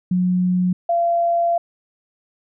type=tone pair in turn; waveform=sine; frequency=181.3 / 684.5 Hz; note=F#3 / F5; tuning=-35 / -35 cents; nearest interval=octave + major seventh; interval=2300 cents; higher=second; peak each=-15 dBFS; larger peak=neither; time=0.11-0.73 / 0.89-1.58 s; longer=second; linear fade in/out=5 ms; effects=none